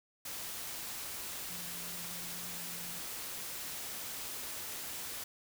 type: tone in noise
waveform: sine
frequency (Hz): 174.61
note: F3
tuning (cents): 0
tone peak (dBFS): -52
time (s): 1.5-2.99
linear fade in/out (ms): 5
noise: white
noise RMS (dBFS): -42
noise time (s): 0.25-5.24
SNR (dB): -13
effects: none